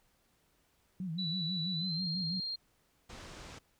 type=tone with vibrato; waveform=sine; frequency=173.3 Hz; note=F3; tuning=13 cents flat; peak=-35 dBFS; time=1-2.4 s; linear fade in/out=2 ms; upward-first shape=sine; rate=6.1 Hz; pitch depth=160 cents each way
type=tone with pitch glide; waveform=sine; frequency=3951 to 4210 Hz; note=B7 to C8; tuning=0 to +10 cents; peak=-35 dBFS; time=1.18-2.56 s; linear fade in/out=10 ms; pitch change=+110 cents; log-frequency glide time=1.74-2.04 s
type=low-pass noise; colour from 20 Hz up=pink; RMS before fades=-49 dBFS; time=3.09-3.59 s; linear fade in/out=10 ms; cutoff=7400 Hz; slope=24 dB/octave
effects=pink hiss -72 dBFS RMS until 3.79 s